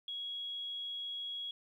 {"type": "tone", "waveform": "sine", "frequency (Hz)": 3322, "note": "G#7", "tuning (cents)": 0, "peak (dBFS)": -38, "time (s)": [0.08, 1.51], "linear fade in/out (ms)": 2, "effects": ["12-bit"]}